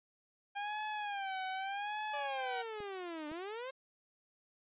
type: tone with vibrato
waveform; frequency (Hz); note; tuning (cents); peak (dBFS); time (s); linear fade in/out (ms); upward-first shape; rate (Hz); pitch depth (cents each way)
sawtooth; 802; G5; +39; -33; 0.55-2.63; 20; sine; 0.83; 110
type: linear two-way sweep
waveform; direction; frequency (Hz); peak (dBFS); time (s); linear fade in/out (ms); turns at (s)
sawtooth; down then up; 591 to 293.7 to 540; -37; 2.13-3.71; 10; 3.28
type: clicks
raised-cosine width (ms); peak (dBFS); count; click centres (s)
2; -37; 2; 2.804 / 3.316
effects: resampled to 8000 Hz